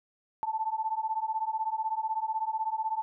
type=beating tone pair; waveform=sine; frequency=874 / 890 Hz; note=A5 / A5; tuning=-12 / +20 cents; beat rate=16 Hz; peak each=-31 / -32 dBFS; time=0.43-3.02 s; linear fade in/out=0 ms; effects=none